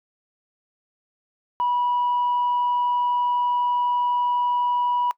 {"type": "tone", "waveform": "sine", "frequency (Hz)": 976, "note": "B5", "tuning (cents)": -21, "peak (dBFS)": -18, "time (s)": [1.6, 5.11], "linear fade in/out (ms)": 0, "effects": ["noise-tail reverb RT60 0.1 s tail -23 dB re dry", "tanh soft clip ceiling -16 dBFS"]}